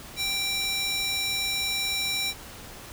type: tone with high-pass filter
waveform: square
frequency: 784 Hz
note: G5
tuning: in tune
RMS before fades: -28 dBFS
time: 0.16-2.34 s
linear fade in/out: 50 ms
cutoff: 3200 Hz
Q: 2
effects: pink hiss -43 dBFS RMS until 2.92 s